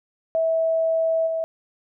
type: tone with level steps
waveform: sine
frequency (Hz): 651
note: E5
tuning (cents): -22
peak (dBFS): -18 / -22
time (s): 0.35-1.44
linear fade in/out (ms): 0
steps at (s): 1.26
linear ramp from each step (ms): 20
effects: none